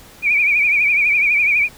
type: tone with vibrato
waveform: sine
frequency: 2359 Hz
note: D7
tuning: 7 cents sharp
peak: -12 dBFS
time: 0.22-1.69 s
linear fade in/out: 50 ms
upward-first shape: triangle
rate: 12 Hz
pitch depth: 100 cents each way
effects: pink hiss -43 dBFS RMS until 1.77 s